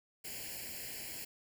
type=noise with comb filter; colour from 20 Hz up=white; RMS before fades=-44 dBFS; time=0.24-1.25 s; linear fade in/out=10 ms; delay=0.41 ms; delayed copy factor=+0.85; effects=none